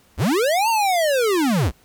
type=linear two-way sweep; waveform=square; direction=up then down; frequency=46.56 to 932.3 to 46.56 Hz; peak=-17 dBFS; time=0.17-1.72 s; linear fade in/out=50 ms; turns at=0.69 s; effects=pink hiss -56 dBFS RMS until 1.84 s